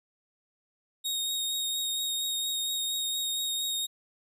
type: tone with vibrato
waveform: sawtooth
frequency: 3736 Hz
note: A#7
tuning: 3 cents sharp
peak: -26 dBFS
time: 1.04-3.87 s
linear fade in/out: 20 ms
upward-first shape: triangle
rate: 4.3 Hz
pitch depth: 17 cents each way
effects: none